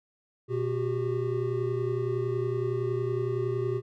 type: tone cluster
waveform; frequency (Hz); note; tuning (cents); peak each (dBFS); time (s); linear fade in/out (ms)
triangle; 121.3 / 367.8 / 398.6; B2 / F#4 / G4; -31 / -10 / +29; -29; 0.48-3.82; 50
effects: none